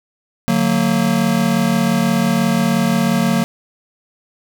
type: chord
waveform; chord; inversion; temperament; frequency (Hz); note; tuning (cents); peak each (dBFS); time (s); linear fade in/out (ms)
square; D augmented; none; just; 146.83 / 183.54 / 229.4; D3 / F#3 / A#3; 0 / -14 / -28; -23 / -18 / -17; 0.48-3.44; 0
effects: none